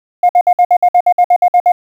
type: tone bursts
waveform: sine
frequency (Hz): 713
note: F5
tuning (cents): +36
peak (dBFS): -3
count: 13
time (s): 0.23-1.72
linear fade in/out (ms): 5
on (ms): 62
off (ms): 57
effects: tanh soft clip ceiling -3 dBFS + 7-bit